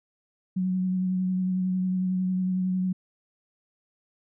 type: tone with vibrato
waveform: sine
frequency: 184.9 Hz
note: F#3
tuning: 1 cent flat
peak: -23 dBFS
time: 0.56-2.93 s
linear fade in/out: 10 ms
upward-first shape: triangle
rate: 11 Hz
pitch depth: 22 cents each way
effects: none